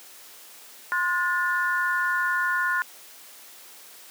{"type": "chord", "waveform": "sine", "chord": "F# diminished", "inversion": "second", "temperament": "equal with one note detuned", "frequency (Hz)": [1046.5, 1442.8, 1760], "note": ["C6", "F#6", "A6"], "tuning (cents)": [0, -44, 0], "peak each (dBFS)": [-28, -24, -28], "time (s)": [0.92, 2.82], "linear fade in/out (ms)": 0, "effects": ["white hiss -47 dBFS RMS until 4.1 s", "high-pass 300 Hz 12 dB/octave"]}